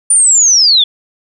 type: linear sweep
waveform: sine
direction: down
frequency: 9397 to 3381 Hz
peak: -5 dBFS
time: 0.1-0.84 s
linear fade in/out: 5 ms
effects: none